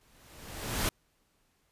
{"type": "noise with exponential growth", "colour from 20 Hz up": "pink", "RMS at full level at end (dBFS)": -27, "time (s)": [0.01, 0.89], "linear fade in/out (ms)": 2, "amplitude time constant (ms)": 190, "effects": ["pink hiss -72 dBFS RMS until 1.71 s", "resampled to 32000 Hz"]}